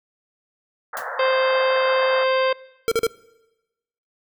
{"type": "band-pass noise", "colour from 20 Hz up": "white", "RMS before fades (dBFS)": -30, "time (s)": [0.93, 2.24], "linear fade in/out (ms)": 5, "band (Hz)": [480, 1800], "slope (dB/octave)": 96}
{"type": "noise with exponential decay", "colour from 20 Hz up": "white", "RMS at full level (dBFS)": -31, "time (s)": [0.97, 1.09], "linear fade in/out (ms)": 0, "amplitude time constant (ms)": 25}
{"type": "harmonic tone", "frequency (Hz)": 523.3, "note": "C5", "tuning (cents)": 0, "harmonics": [1, 2, 3, 4, 5, 6, 7, 9], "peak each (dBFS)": [-18, -24, -28, -30, -32, -34, -35, -37], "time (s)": [1.19, 2.53], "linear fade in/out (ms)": 5}
{"type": "tone bursts", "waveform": "square", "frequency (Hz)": 457.2, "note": "A#4", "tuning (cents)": -34, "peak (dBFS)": -17, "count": 3, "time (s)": [2.88, 3.067], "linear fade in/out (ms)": 0, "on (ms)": 35, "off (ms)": 41}
{"effects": ["noise-tail reverb RT60 1.0 s tail -22 dB re dry"]}